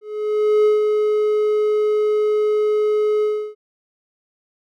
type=tone with ADSR envelope; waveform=triangle; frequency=424.1 Hz; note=G#4; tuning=36 cents sharp; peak=-9 dBFS; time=0.01-3.55 s; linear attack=640 ms; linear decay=150 ms; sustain=-4 dB; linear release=320 ms; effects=none